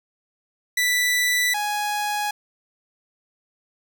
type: tone pair in turn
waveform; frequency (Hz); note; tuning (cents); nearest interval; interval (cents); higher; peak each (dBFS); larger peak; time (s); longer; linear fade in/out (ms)
sawtooth; 1975.5 / 832.3; B6 / G#5; 0 / +4; octave + minor third; 1496; first; -15 / -19; first; 0.77-1.54 / 1.54-2.31; neither; 5
effects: none